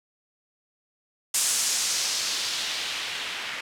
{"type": "noise with low-pass filter sweep", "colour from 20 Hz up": "blue", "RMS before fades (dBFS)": -28, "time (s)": [1.34, 3.61], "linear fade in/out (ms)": 5, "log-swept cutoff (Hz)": [8400, 2300], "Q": 1.4, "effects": []}